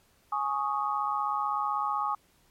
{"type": "chord", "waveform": "sine", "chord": "Ab suspended fourth", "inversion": "none", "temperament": "equal with one note detuned", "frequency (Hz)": [835.4, 1108.7, 1244.5], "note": ["Ab5", "Db6", "Eb6"], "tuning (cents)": [10, 0, 0], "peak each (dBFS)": -31, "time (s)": [0.32, 2.15], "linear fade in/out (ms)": 5, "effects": ["pink hiss -65 dBFS RMS until 2.5 s", "MP3 64 kbps"]}